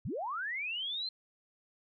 sine linear sweep, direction up, 71 to 4186 Hz, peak -34 dBFS, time 0.05-1.09 s, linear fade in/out 5 ms, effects none

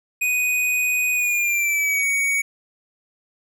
square tone with pitch glide, 2489 to 2243 Hz, D#7 to C#7, 0 to +20 cents, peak -19 dBFS, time 0.21-2.42 s, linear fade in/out 10 ms, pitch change -180 cents, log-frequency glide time 1.13-2.04 s, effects none

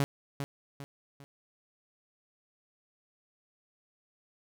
sawtooth tone with echo, 140.4 Hz, C#3, 22 cents sharp, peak -21 dBFS, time 0-0.04 s, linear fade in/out 0 ms, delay 400 ms, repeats 3, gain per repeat -8 dB, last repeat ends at 1.24 s, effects none

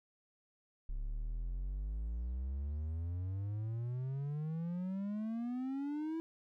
triangle exponential sweep, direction up, 33.35 to 329.9 Hz, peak -34 dBFS, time 0.89-6.2 s, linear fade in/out 0 ms, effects none

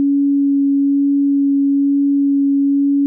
sine tone with vibrato, 280 Hz, C#4, 18 cents sharp, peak -11 dBFS, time 0-3.06 s, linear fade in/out 0 ms, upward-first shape sine, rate 1.1 Hz, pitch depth 8 cents each way, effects none

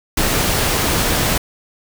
pink noise, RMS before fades -17 dBFS, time 0.17-1.38 s, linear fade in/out 5 ms, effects none

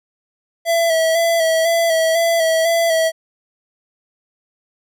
square tone with vibrato, 659.3 Hz, E5, in tune, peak -14 dBFS, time 0.65-3.12 s, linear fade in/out 50 ms, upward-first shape square, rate 2 Hz, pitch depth 29 cents each way, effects none

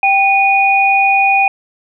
sine tone pair together, 784 / 2462 Hz, G5 / D#7, 0 / -19 cents, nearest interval octave + minor sixth, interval 1981 cents, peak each -11 dBFS, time 0.03-1.48 s, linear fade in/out 2 ms, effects none

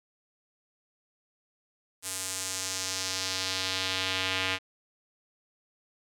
square tone with band-pass filter sweep, 94.1 Hz, F#2, 30 cents sharp, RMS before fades -32 dBFS, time 2.02-4.59 s, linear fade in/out 50 ms, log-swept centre 9100 to 2700 Hz, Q 1.6, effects none

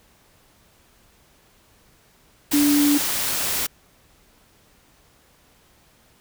sine tone in noise, 290.1 Hz, D4, 21 cents flat, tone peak -15 dBFS, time 2.53-2.98 s, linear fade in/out 10 ms, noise white, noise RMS -24 dBFS, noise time 2.51-3.67 s, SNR +6 dB, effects pink hiss -57 dBFS RMS until 6.2 s

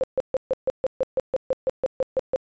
sine tone bursts, 523.3 Hz, C5, in tune, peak -18 dBFS, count 15, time 0.01-2.36 s, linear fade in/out 0 ms, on 26 ms, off 140 ms, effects resampled to 16000 Hz

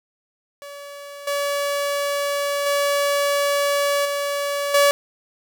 sawtooth tone with level steps, 570 Hz, C#5, 48 cents sharp, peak -31 / -17 / -14 / -18 / -9 dBFS, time 0.62-4.91 s, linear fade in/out 0 ms, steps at 1.27 / 2.66 / 4.05 / 4.74 s, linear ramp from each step 5 ms, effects none

